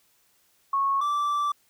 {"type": "tone pair in turn", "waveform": ["sine", "triangle"], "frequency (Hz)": [1100, 1166.7], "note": ["C#6", "D6"], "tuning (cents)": [-14, -12], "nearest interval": "minor second", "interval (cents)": 102, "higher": "second", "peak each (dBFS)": [-21, -21], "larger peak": "neither", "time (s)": [[0.73, 1.01], [1.01, 1.52]], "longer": "second", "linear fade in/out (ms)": 5, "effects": ["white hiss -65 dBFS RMS until 1.69 s"]}